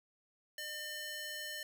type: tone with high-pass filter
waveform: square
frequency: 603 Hz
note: D5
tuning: 46 cents sharp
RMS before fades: -43 dBFS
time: 0.58-1.63 s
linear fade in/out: 2 ms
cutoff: 1800 Hz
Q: 0.91
effects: none